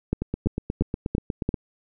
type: two click trains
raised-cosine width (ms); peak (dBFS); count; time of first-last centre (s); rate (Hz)
3; -13 / -9; 12 / 5; 0.22-1.542 / 0.13-1.491; 8.32 / 2.94
effects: none